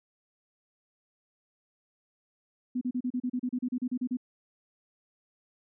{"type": "tone bursts", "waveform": "sine", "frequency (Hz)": 249.8, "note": "B3", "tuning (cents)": 20, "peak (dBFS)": -27, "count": 15, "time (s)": [2.75, 4.171], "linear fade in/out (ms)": 10, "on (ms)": 63, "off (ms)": 34, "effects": []}